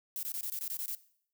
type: noise bursts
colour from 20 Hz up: violet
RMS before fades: -37 dBFS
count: 9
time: 0.16-0.949 s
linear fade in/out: 0 ms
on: 69 ms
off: 21 ms
effects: noise-tail reverb RT60 0.6 s tail -18 dB re dry